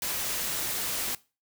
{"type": "noise", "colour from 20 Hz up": "white", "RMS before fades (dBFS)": -31, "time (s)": [0.02, 1.15], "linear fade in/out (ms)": 2, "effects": ["noise-tail reverb RT60 0.3 s tail -20 dB re dry"]}